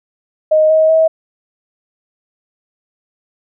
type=tone with pitch steps; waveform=sine; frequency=622.3 / 632.1 / 642 Hz; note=D#5 / D#5 / E5; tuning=0 / +27 / -46 cents; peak=-7 dBFS; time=0.51-1.08 s; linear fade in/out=10 ms; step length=190 ms; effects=none